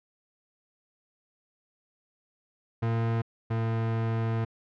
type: tone pair in turn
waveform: 40% pulse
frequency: 114.5 / 113.32 Hz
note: A#2 / A#2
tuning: -31 / -49 cents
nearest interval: unison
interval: 18 cents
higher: first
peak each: -24 / -25 dBFS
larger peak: first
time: 2.82-3.22 / 3.5-4.45 s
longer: second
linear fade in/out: 10 ms
effects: low-pass 2000 Hz 12 dB/octave